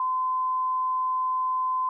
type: tone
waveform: sine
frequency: 1026 Hz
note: C6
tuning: 34 cents flat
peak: -23 dBFS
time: 0-1.89 s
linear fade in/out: 2 ms
effects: none